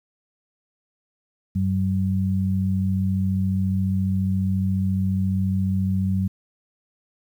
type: tone pair together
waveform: sine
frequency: 95.66 / 190.1 Hz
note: G2 / F#3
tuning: -42 / +47 cents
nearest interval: octave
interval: 1189 cents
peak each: -22 dBFS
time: 1.55-6.28 s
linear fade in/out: 10 ms
effects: 9-bit